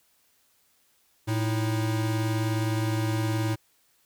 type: tone pair together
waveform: square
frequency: 111.83 / 316.3 Hz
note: A2 / D#4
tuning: +29 / +29 cents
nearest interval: octave + tritone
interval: 1800 cents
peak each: -26 / -32 dBFS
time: 1.27-3.56 s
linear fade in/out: 20 ms
effects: white hiss -66 dBFS RMS until 4.05 s